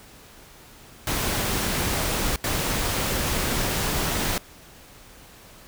pink noise bursts at uneven times, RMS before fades -25 dBFS, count 2, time 1.07-2.36 / 2.44-4.38 s, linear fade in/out 2 ms, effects pink hiss -48 dBFS RMS until 5.67 s

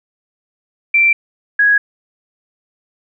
sine tone pair in turn, 2349 / 1661 Hz, D7 / G#6, 0 / 0 cents, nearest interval tritone, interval 600 cents, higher first, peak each -8 dBFS, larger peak neither, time 0.94-1.13 / 1.59-1.78 s, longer neither, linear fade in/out 5 ms, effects none

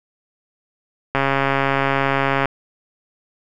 click train, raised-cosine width 0.5 ms, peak -3 dBFS, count 180, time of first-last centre 1.15-2.457 s, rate 137 Hz, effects none

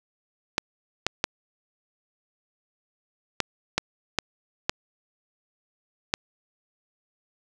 clicks, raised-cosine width 0.2 ms, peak -4 dBFS, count 8, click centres 0.581 / 1.066 / 1.241 / 3.403 / 3.78 / 4.187 / 4.695 / 6.139 s, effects none

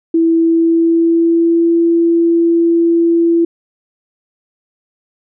sine tone with pitch glide, 329.6 to 336.3 Hz, E4 to E4, 0 to +35 cents, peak -8 dBFS, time 0.14-3.45 s, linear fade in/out 5 ms, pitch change +35 cents, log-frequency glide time 0.37-1.73 s, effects none

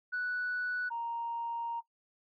sine tone pair in turn, 1480 / 932.3 Hz, F#6 / A#5, 0 / 0 cents, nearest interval minor sixth, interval 800 cents, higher first, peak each -30 / -33 dBFS, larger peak first, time 0.12-0.9 / 0.9-1.81 s, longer second, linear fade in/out 20 ms, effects noise-tail reverb RT60 0.1 s tail -17 dB re dry + tanh soft clip ceiling -28 dBFS

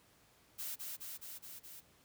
blue noise with echo, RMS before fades -42 dBFS, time 0.58-0.76 s, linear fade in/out 20 ms, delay 210 ms, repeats 5, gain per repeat -2 dB, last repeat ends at 1.81 s, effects pink hiss -67 dBFS RMS until 2.04 s + high-pass 60 Hz 12 dB/octave

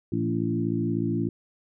harmonic tone with a mistuned harmonic, 56.5 Hz, A1, 47 cents sharp, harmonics 2 / 3 / 4 / 5 / 6, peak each -30 / -30 / -30 / -30 / -30 dBFS, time 0.12-1.29 s, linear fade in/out 5 ms, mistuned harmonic 5, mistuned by +21 cents, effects none

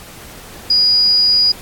sine tone, 4900 Hz, D#8, 27 cents flat, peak -9 dBFS, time 0.7-1.52 s, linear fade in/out 5 ms, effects pink hiss -36 dBFS RMS until 1.61 s + AAC 64 kbps

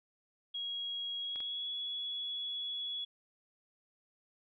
sine tone with pitch glide, 3300 to 3377 Hz, G#7 to G#7, -12 to +28 cents, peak -36 dBFS, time 0.54-3.05 s, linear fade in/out 10 ms, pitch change +40 cents, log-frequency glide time 1.2-1.71 s
clicks, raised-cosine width 0.3 ms, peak -34 dBFS, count 2, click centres 1.359 / 1.404 s
effects none

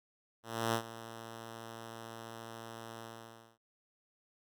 5% pulse tone with ADSR envelope, 114.1 Hz, A#2, 37 cents flat, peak -18 dBFS, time 0.43-3.58 s, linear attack 310 ms, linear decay 80 ms, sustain -16 dB, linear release 560 ms, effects none

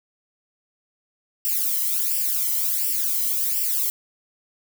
violet noise with flanger, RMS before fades -23 dBFS, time 1.45-3.9 s, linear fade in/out 0 ms, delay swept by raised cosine 0.38 to 1 ms, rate 1.4 Hz, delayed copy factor +0.85, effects none

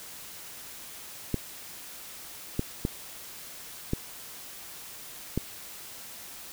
clicks, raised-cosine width 3 ms, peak -13 dBFS, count 5, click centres 1.343 / 2.594 / 2.851 / 3.934 / 5.376 s, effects white hiss -44 dBFS RMS until 6.52 s

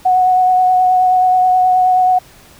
sine tone with vibrato, 737 Hz, F#5, 7 cents flat, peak -8 dBFS, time 0.05-2.19 s, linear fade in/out 10 ms, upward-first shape sine, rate 9.4 Hz, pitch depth 14 cents each way, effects pink hiss -43 dBFS RMS until 2.59 s

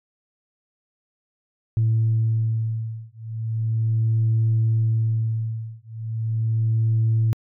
sine beating tone pair, 111.9 / 112.27 Hz, A2 / A2, +30 / +35 cents, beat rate 0.37 Hz, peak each -21 dBFS, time 1.77-7.33 s, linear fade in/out 0 ms, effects tanh soft clip ceiling -13 dBFS

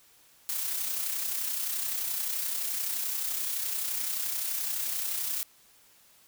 blue noise with amplitude modulation, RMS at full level -30 dBFS, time 0.49-5.43 s, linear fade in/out 0 ms, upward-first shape sine, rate 31.6 Hz, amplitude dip 40%, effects white hiss -60 dBFS RMS until 6.27 s

